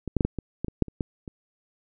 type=clicks; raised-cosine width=3 ms; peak=-18 / -9 / -7 / -11 / -17 / -15 / -19 / -6 / -26 / -13 / -24 dBFS; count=11; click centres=0.077 / 0.167 / 0.208 / 0.25 / 0.387 / 0.646 / 0.683 / 0.823 / 0.883 / 1.008 / 1.278 s; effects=none